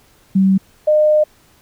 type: tone pair in turn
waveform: sine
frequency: 191.8 / 608.9 Hz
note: G3 / D#5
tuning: -37 / -38 cents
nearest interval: octave + minor sixth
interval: 1999 cents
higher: second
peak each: -9 dBFS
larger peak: neither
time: 0.35-0.58 / 0.87-1.24 s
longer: second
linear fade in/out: 10 ms
effects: pink hiss -52 dBFS RMS until 1.61 s